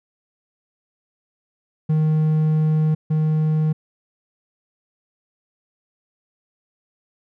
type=tone pair in turn; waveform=triangle; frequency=155.56 / 155.56 Hz; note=D#3 / D#3; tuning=0 / 0 cents; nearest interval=unison; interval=0 cents; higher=neither; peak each=-13 / -14 dBFS; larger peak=first; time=1.89-2.95 / 3.1-3.73 s; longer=first; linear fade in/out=10 ms; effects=none